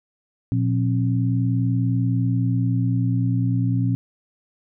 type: tone cluster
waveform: sine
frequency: 118.3 / 178.5 / 268.5 Hz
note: A#2 / F3 / C4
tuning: +26 / +38 / +45 cents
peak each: -19 / -26 / -25 dBFS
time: 0.52-3.95 s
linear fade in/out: 0 ms
effects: none